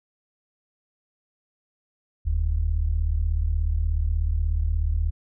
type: tone pair together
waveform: sine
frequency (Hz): 41.2 / 77.78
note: E1 / D#2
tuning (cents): 0 / 0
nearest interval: major seventh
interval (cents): 1100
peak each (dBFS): -23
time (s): 2.25-5.11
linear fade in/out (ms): 20
effects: none